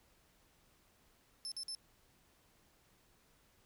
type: tone bursts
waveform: 35% pulse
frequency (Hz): 5274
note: E8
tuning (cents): 0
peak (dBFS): -38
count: 3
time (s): 1.45-1.749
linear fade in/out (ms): 0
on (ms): 67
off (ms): 49
effects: pink hiss -70 dBFS RMS until 3.65 s